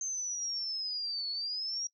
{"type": "linear two-way sweep", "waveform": "sine", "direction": "down then up", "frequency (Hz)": [6330, 4371, 5730], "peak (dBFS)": -33, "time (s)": [0.01, 1.87], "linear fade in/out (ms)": 2, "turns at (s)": 1.3, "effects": ["noise-tail reverb RT60 0.1 s tail -21 dB re dry"]}